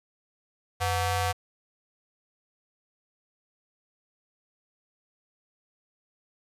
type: ring-modulated tone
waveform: sawtooth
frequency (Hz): 410.3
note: G#4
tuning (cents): -21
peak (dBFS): -18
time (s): 0.8-1.33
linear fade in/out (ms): 20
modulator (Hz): 320
effects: resampled to 32000 Hz + 10-bit